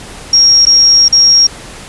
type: tone with dropouts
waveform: sine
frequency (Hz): 5588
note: F8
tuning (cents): 0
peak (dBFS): -3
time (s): 0.33-1.47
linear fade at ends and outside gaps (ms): 5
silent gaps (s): 0.654-0.667 / 1.083-1.125
effects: pink hiss -30 dBFS RMS until 1.88 s + resampled to 24000 Hz